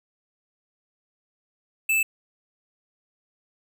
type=tone; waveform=square; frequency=2632 Hz; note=E7; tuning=3 cents flat; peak=-20 dBFS; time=1.89-2.03 s; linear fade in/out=5 ms; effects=none